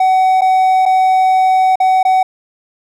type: tone with dropouts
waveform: triangle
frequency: 752 Hz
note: F#5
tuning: 28 cents sharp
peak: -6 dBFS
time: 0-2.23 s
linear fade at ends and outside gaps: 5 ms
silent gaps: 0.41-0.417 / 0.855-0.86 / 1.757-1.801 / 2.03-2.05 s
effects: none